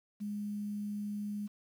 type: tone with quantisation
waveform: sine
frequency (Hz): 206.6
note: G#3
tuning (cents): -9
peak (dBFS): -35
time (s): 0.2-1.48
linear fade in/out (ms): 20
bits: 10
effects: none